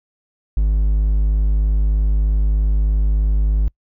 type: tone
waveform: triangle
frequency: 51.6 Hz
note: G#1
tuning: 10 cents flat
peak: -11 dBFS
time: 0.57-3.68 s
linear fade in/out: 0 ms
effects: noise-tail reverb RT60 0.1 s tail -26 dB re dry